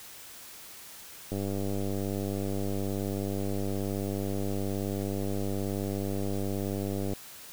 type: click train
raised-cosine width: 2 ms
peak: -20 dBFS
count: 576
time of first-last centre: 1.32-7.134 s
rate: 98.9 Hz
effects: white hiss -47 dBFS RMS until 7.52 s